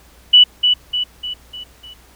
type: tone with echo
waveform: sine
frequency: 2960 Hz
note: F#7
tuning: in tune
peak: -4 dBFS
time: 0.33-0.44 s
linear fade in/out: 10 ms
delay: 300 ms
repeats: 5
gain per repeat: -6 dB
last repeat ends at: 1.94 s
effects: added 60 Hz sine -49 dBFS peak until 2.15 s + pink hiss -49 dBFS RMS until 2.15 s